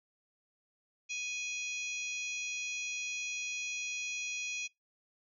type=harmonic tone; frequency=830.6 Hz; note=G#5; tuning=in tune; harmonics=3 / 4 / 5 / 6 / 7 / 8; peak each=-37 / -46 / -49 / -54 / -44 / -48 dBFS; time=1.09-4.68 s; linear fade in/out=20 ms; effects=noise-tail reverb RT60 0.2 s tail -25 dB re dry